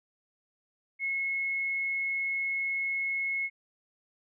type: tone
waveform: sine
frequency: 2178 Hz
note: C#7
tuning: 31 cents flat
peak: -28 dBFS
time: 0.99-3.5 s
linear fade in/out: 50 ms
effects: none